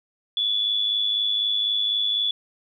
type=tone with amplitude modulation; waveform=sine; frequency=3432 Hz; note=A7; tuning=44 cents flat; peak=-18 dBFS; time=0.37-2.31 s; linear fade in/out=2 ms; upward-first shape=sine; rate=104 Hz; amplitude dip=50%; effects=10-bit